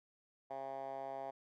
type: tone with band-pass filter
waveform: 10% pulse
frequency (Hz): 135.2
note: C#3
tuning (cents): -43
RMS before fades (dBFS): -44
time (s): 0.5-1.31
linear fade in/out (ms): 10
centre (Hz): 740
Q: 3.7
effects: none

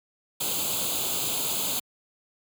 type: noise with comb filter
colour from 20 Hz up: white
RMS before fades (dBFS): -28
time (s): 0.4-1.8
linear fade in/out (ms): 10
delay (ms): 0.27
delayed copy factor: +0.85
effects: high-pass 100 Hz 12 dB/octave

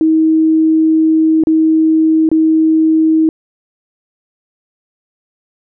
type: tone with dropouts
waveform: sine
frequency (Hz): 317.9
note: D#4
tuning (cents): +37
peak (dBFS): -7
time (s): 0.01-3.29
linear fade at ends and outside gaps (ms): 1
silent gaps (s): 1.437-1.471 / 2.29-2.315
effects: none

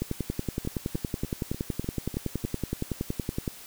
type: two click trains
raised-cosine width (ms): 3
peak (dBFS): -15 / -22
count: 38 / 7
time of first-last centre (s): 0.02-3.478 / 0.65-2.441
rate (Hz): 10.7 / 3.35
effects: white hiss -46 dBFS RMS until 3.66 s

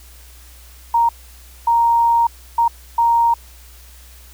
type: tone bursts at uneven times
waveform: sine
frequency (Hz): 932.3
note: A#5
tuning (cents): 0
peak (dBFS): -11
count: 4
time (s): 0.94-1.09 / 1.67-2.27 / 2.58-2.68 / 2.98-3.34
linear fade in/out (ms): 5
effects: added 61 Hz sine -41 dBFS peak until 4.33 s + white hiss -46 dBFS RMS until 4.33 s

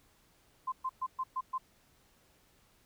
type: tone bursts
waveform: sine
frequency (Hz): 1040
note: C6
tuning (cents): -11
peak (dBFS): -31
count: 6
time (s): 0.67-1.582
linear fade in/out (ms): 10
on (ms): 52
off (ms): 120
effects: pink hiss -67 dBFS RMS until 2.85 s

